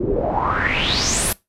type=noise with low-pass filter sweep; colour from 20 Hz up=pink; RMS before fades=-20 dBFS; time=0-1.33 s; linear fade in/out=5 ms; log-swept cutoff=310 to 12000 Hz; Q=6.5; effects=noise-tail reverb RT60 0.2 s tail -21 dB re dry